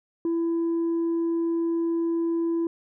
sine tone, 334.1 Hz, E4, 23 cents sharp, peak -20 dBFS, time 0.25-2.67 s, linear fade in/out 2 ms, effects tanh soft clip ceiling -21 dBFS

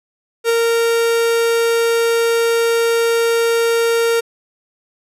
45% pulse tone with ADSR envelope, 462.5 Hz, A#4, 14 cents flat, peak -11 dBFS, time 0.44-4.21 s, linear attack 51 ms, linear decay 18 ms, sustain -2 dB, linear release 16 ms, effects resampled to 32000 Hz

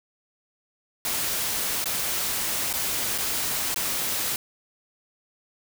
white noise with dropouts, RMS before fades -27 dBFS, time 1.05-4.36 s, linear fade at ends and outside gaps 1 ms, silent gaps 1.842-1.857 / 2.729-2.737 / 3.179-3.184 / 3.744-3.76 s, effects none

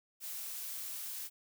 blue noise, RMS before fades -42 dBFS, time 0.2-1.3 s, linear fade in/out 50 ms, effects none

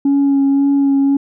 sine tone with vibrato, 277.8 Hz, C#4, 4 cents sharp, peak -8 dBFS, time 0.05-1.17 s, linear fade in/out 5 ms, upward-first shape sine, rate 1.9 Hz, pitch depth 16 cents each way, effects tanh soft clip ceiling -8 dBFS

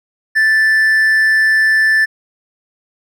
triangle tone with amplitude modulation, 1760 Hz, A6, in tune, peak -6 dBFS, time 0.35-2.06 s, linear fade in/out 20 ms, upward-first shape sine, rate 195 Hz, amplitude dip 25%, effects none

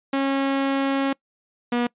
sawtooth tone pair in turn, 273.1 / 241.2 Hz, C#4 / B3, -26 / -41 cents, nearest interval major second, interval 215 cents, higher first, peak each -16 dBFS, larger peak neither, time 0.13-1.13 / 1.72-1.87 s, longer first, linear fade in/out 5 ms, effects noise-tail reverb RT60 0.1 s tail -24 dB re dry + resampled to 8000 Hz

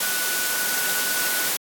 sine tone in noise, 1480 Hz, F#6, in tune, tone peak -28 dBFS, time 0.02-1.48 s, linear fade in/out 5 ms, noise white, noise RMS -24 dBFS, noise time 0-1.57 s, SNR -7 dB, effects high-pass 200 Hz 12 dB/octave + AAC 64 kbps

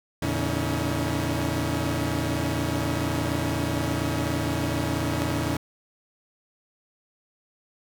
sawtooth tone cluster, 84.1 / 115.7 / 144.1 / 281.3 / 318.4 Hz, E2 / A#2 / D3 / C#4 / D#4, +35 / -13 / -33 / +26 / +40 cents, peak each -27 dBFS, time 0.22-5.57 s, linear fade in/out 5 ms, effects none

